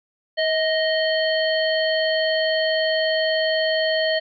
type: harmonic tone with a mistuned harmonic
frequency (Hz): 622.3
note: D#5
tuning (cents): 0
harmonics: 1 / 3 / 5 / 7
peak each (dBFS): -20 / -25 / -27 / -28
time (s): 0.37-4.2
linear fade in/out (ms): 20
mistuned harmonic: 1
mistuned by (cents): +38
effects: none